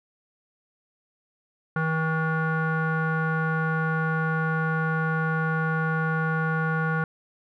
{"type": "tone with low-pass filter", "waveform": "square", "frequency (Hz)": 160, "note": "D#3", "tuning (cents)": 49, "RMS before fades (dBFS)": -25, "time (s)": [1.76, 7.04], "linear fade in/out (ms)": 2, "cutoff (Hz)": 1400, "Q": 6.5, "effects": []}